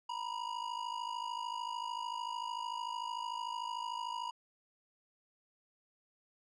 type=ring-modulated tone; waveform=square; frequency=962 Hz; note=B5; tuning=46 cents flat; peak=-35 dBFS; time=0.09-4.31 s; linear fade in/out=5 ms; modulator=26.7 Hz; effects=low-pass 5000 Hz 12 dB/octave